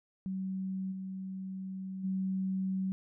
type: tone with level steps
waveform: sine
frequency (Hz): 189.7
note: F#3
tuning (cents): +43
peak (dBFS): -33 / -37 / -30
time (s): 0.26-2.92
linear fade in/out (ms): 0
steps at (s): 0.91 / 2.03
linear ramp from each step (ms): 20
effects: none